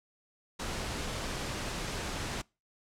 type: noise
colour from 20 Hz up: pink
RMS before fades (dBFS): -36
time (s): 0.59-2.42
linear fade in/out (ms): 10
effects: noise-tail reverb RT60 0.3 s tail -26 dB re dry + low-pass 8000 Hz 12 dB/octave